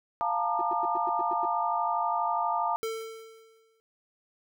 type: chord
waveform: sine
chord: Bb major seventh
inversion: second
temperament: equal with one note detuned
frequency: 698.5 / 880 / 932.3 / 1204.9 Hz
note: F5 / A5 / Bb5 / D6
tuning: 0 / 0 / 0 / +44 cents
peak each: -31 dBFS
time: 0.21-2.76 s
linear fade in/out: 0 ms
type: tone bursts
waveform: triangle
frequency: 355.3 Hz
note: F4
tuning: 30 cents sharp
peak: -33 dBFS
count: 8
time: 0.59-1.453 s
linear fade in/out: 2 ms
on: 23 ms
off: 97 ms
type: tone with exponential decay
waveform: square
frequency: 447.3 Hz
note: A4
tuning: 28 cents sharp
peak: -29 dBFS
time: 2.83-3.8 s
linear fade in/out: 0 ms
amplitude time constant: 210 ms
effects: none